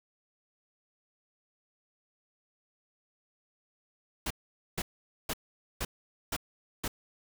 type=noise bursts; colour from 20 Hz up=pink; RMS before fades=-33 dBFS; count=6; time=4.26-6.88 s; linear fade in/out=5 ms; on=45 ms; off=470 ms; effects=none